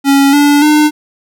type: tone with pitch steps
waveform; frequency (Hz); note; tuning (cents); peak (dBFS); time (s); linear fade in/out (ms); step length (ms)
square; 277.2 / 289.1 / 301.6; C#4 / D4 / D4; 0 / -27 / +46; -6; 0.04-0.91; 50; 290
effects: none